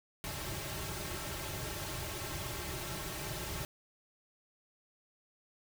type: noise with comb filter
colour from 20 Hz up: pink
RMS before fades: -40 dBFS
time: 0.24-3.65 s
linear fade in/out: 0 ms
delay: 4.1 ms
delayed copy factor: -1
effects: none